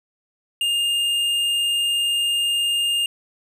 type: tone with hard clipping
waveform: triangle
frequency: 2819 Hz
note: F7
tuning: 16 cents sharp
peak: -20 dBFS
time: 0.61-3.06 s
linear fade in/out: 2 ms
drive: 12 dB
effects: none